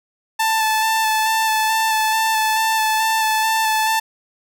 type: tone with vibrato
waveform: sawtooth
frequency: 880 Hz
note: A5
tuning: in tune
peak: -12 dBFS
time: 0.39-4 s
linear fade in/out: 10 ms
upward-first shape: square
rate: 2.3 Hz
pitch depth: 14 cents each way
effects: none